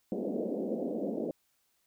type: band-pass noise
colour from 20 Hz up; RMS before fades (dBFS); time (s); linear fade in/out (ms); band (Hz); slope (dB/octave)
pink; -34; 0.12-1.31; 2; 200 to 610; 48
effects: white hiss -74 dBFS RMS until 1.86 s